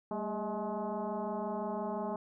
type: tone with frequency modulation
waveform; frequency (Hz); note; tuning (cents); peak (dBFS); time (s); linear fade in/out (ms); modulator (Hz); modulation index
sine; 222.9; A3; +23; -33; 0.11-2.16; 2; 210; 3.8
effects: none